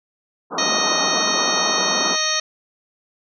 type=band-pass noise; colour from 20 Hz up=white; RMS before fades=-25 dBFS; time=0.5-2.17 s; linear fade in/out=50 ms; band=170 to 1400 Hz; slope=96 dB/octave
type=harmonic tone; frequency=622.3 Hz; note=D#5; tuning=in tune; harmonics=1 / 2 / 3 / 4 / 5 / 6 / 7 / 9 / 10; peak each=-30 / -27 / -26 / -30 / -31 / -26 / -25 / -25 / -27 dBFS; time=0.58-2.4 s; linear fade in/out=5 ms
effects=none